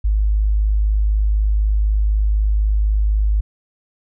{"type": "tone", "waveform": "sine", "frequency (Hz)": 52, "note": "G#1", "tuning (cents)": 3, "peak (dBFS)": -13, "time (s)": [0.04, 3.41], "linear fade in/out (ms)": 10, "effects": []}